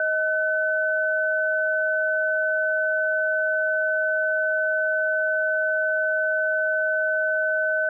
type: tone pair together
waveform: sine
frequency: 627.4 / 1513 Hz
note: D#5 / F#6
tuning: +14 / +38 cents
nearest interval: octave + minor third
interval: 1524 cents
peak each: -24 / -22 dBFS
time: 0-7.89 s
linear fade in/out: 2 ms
effects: none